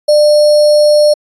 sine tone with sample-and-hold, 597 Hz, D5, 28 cents sharp, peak -4 dBFS, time 0.08-1.14 s, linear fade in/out 10 ms, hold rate 4900 Hz, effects resampled to 22050 Hz

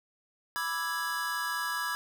square chord, E dominant seventh, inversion second, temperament equal, 987.8 / 1174.7 / 1318.5 / 1661.2 Hz, B5 / D6 / E6 / G#6, 0 / 0 / 0 / 0 cents, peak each -38 / -39 / -39 / -34 dBFS, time 0.56-1.95 s, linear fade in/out 0 ms, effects none

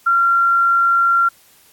sine tone, 1375 Hz, F6, 27 cents flat, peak -11 dBFS, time 0.06-1.29 s, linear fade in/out 10 ms, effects white hiss -51 dBFS RMS until 1.72 s + AAC 64 kbps

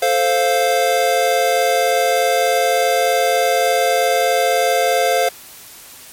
square chord, F major, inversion first, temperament equal, 440 / 523.3 / 698.5 Hz, A4 / C5 / F5, 0 / 0 / 0 cents, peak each -22 / -18 / -17 dBFS, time 0.02-5.29 s, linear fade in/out 5 ms, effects white hiss -39 dBFS RMS until 6.12 s + MP3 64 kbps

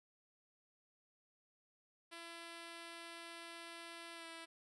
5% pulse tone with pitch glide, 336.5 to 330.5 Hz, E4 to E4, +36 to +5 cents, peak -38 dBFS, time 2.11-4.46 s, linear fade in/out 20 ms, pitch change -31 cents, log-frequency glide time 4.14-4.26 s, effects resampled to 24000 Hz

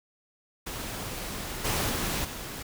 pink noise with level steps, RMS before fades -36 / -28 / -30 / -38 dBFS, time 0.66-2.63 s, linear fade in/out 10 ms, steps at 1.64 / 1.89 / 2.24 s, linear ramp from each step 10 ms, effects none

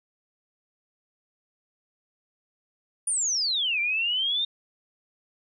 sine exponential two-way sweep, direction down then up, 9730 to 2333 to 3691 Hz, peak -23 dBFS, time 3.07-4.45 s, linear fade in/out 5 ms, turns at 3.8 s, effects none

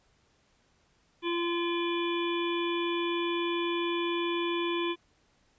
harmonic tone with a mistuned harmonic, 343.4 Hz, F4, 29 cents flat, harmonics 1 / 3 / 5 / 7 / 9 / 10, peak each -29 / -35 / -44 / -38 / -42 / -39 dBFS, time 1.22-4.96 s, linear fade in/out 50 ms, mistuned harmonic 9, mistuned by -44 cents, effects pink hiss -68 dBFS RMS until 5.58 s + resampled to 16000 Hz

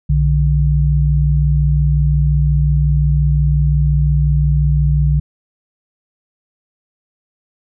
sine tone pair together, 61.74 / 147.4 Hz, B1 / D3, 0 / +7 cents, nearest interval octave + minor third, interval 1507 cents, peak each -13 dBFS, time 0.09-5.2 s, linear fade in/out 10 ms, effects none

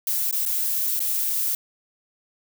violet noise with dropouts, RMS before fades -24 dBFS, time 0.07-1.55 s, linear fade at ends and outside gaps 2 ms, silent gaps 0.312-0.326 / 0.454-0.461 / 0.994-1.002 s, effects none

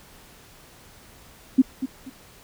sine tone with echo, 262 Hz, C4, 2 cents sharp, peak -10 dBFS, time 1.58-1.62 s, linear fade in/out 10 ms, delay 240 ms, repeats 2, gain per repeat -12 dB, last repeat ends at 2.1 s, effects pink hiss -50 dBFS RMS until 2.43 s

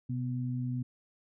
sine tone pair together, 126.86 / 248.5 Hz, B2 / B3, +47 / +11 cents, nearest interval octave, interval 1164 cents, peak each -32 / -36 dBFS, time 0.09-0.83 s, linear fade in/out 10 ms, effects none

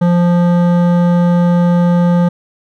sine tone with hard clipping, 174.61 Hz, F3, in tune, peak -10 dBFS, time 0.01-2.29 s, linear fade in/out 10 ms, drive 13 dB, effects none

